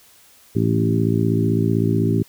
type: harmonic tone with a mistuned harmonic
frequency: 55.8 Hz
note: A1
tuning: 25 cents sharp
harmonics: 2 / 3 / 4 / 5 / 6 / 7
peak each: -20 / -22 / -23 / -24 / -25 / -25 dBFS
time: 0.55-2.23 s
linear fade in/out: 10 ms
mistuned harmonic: 2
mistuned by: -26 cents
effects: white hiss -51 dBFS RMS until 2.28 s